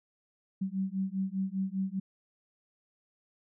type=beating tone pair; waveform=sine; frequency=189.1 / 194.1 Hz; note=F#3 / G3; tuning=+38 / -17 cents; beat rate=5 Hz; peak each=-33 / -33 dBFS; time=0.61-2 s; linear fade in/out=10 ms; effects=none